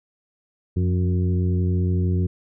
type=harmonic tone with a mistuned harmonic; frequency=91 Hz; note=F#2; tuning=28 cents flat; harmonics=1 / 2 / 3 / 4 / 5; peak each=-19 / -25 / -33 / -31 / -41 dBFS; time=0.76-2.27 s; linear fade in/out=10 ms; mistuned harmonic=2; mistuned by=-43 cents; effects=none